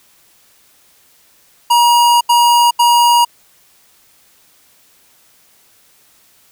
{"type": "tone bursts at uneven times", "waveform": "square", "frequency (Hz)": 953, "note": "A#5", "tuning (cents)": 38, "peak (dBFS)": -8, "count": 3, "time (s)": [[1.7, 2.21], [2.29, 2.71], [2.79, 3.25]], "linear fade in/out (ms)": 10, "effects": ["white hiss -51 dBFS RMS until 6.51 s"]}